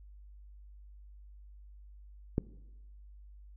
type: click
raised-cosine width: 3 ms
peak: -15 dBFS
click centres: 2.381 s
effects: noise-tail reverb RT60 1.0 s tail -19 dB re dry + added 50 Hz sine -50 dBFS peak until 3.56 s